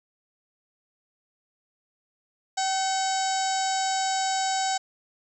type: harmonic tone with a mistuned harmonic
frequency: 765 Hz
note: G5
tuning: 42 cents flat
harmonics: 1 / 2 / 3 / 4 / 5 / 6 / 7 / 8 / 9 / 10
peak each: -25 / -35 / -40 / -39 / -37 / -37 / -37 / -40 / -36 / -35 dBFS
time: 2.57-4.78 s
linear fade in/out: 10 ms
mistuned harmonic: 3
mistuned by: -76 cents
effects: 10-bit